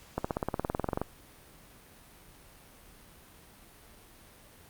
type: accelerating click train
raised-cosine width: 1 ms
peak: -15 dBFS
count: 17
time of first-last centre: 0.18-1.016 s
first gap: 65 ms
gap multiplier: 0.97
effects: pink hiss -55 dBFS RMS until 4.69 s + Opus 48 kbps